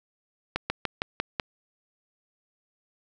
slowing click train, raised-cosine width 0.3 ms, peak -10 dBFS, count 6, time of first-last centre 0.56-1.398 s, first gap 140 ms, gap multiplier 1.09, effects none

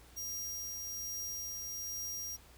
sawtooth tone with tremolo, 5700 Hz, F8, 34 cents sharp, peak -35 dBFS, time 0.16-2.37 s, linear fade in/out 20 ms, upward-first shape triangle, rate 1.2 Hz, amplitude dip 25%, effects added 60 Hz sine -59 dBFS peak until 2.57 s + pink hiss -60 dBFS RMS until 2.57 s

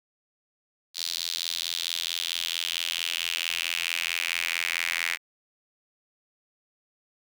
sawtooth tone with high-pass filter sweep, 84.5 Hz, E2, 43 cents sharp, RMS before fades -30 dBFS, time 0.94-5.18 s, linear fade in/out 50 ms, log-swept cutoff 4200 to 2100 Hz, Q 3.4, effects none

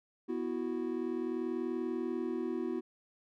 triangle chord, B suspended fourth, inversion none, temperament equal, 246.9 / 329.6 / 370 Hz, B3 / E4 / F#4, 0 / 0 / 0 cents, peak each -36 / -35 / -35 dBFS, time 0.28-2.81 s, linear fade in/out 20 ms, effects none

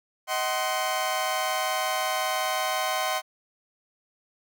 sawtooth chord, C diminished, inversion first, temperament just, 627.9 / 753.5 / 1046.5 Hz, Eb5 / Gb5 / C6, +16 / +31 / 0 cents, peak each -27 / -25 / -26 dBFS, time 0.27-3.22 s, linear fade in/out 50 ms, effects none

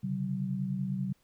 sine tone cluster, 133.9 / 144 / 189.9 Hz, C3 / D3 / F#3, +40 / -34 / +45 cents, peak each -35 / -38 / -32 dBFS, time 0.03-1.13 s, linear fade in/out 10 ms, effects pink hiss -70 dBFS RMS until 1.23 s

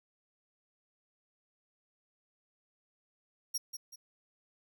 sawtooth tone with echo, 5620 Hz, F8, 10 cents sharp, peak -29 dBFS, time 3.54-3.58 s, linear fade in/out 10 ms, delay 190 ms, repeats 2, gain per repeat -8 dB, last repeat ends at 3.96 s, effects none

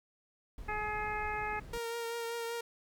brown noise, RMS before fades -46 dBFS, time 0.58-1.78 s, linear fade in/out 0 ms
harmonic tone, 422.7 Hz, G#4, 31 cents sharp, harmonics 1 / 2 / 3 / 4 / 5 / 6, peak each -43 / -37 / -42 / -41 / -42 / -45 dBFS, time 0.68-1.6 s, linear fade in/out 10 ms
sawtooth tone with vibrato, 465.3 Hz, A#4, 3 cents flat, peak -32 dBFS, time 1.73-2.61 s, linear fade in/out 5 ms, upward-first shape triangle, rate 5.2 Hz, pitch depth 22 cents each way
effects none

